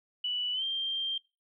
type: tone with pitch glide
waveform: sine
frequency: 2960 to 3172 Hz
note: F#7 to G7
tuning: 0 to +20 cents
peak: -29 dBFS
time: 0.24-1.18 s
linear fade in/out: 5 ms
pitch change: +120 cents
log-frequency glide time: 0.53-0.64 s
effects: noise-tail reverb RT60 0.3 s tail -23 dB re dry